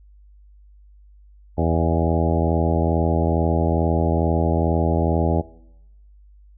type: harmonic tone with a mistuned harmonic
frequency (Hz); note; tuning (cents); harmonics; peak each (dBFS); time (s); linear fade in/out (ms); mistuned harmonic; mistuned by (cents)
82.3; E2; -2; 1 / 2 / 3 / 4 / 5 / 6 / 7 / 8 / 9 / 10; -21 / -24 / -26 / -27 / -28 / -29 / -29 / -30 / -31 / -31; 1.57-5.42; 20; 8; -25
effects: noise-tail reverb RT60 0.9 s tail -21 dB re dry + added 50 Hz sine -46 dBFS peak until 6.57 s